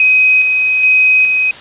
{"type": "tone with tremolo", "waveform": "sine", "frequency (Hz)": 2522, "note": "D#7", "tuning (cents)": 23, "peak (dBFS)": -6, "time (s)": [0, 1.51], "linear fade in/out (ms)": 2, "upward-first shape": "square", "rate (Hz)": 1.2, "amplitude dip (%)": 35, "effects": ["white hiss -32 dBFS RMS until 1.6 s", "resampled to 8000 Hz"]}